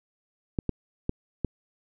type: clicks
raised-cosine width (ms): 3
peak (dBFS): -13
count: 4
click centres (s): 0.588 / 0.693 / 1.094 / 1.447
effects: none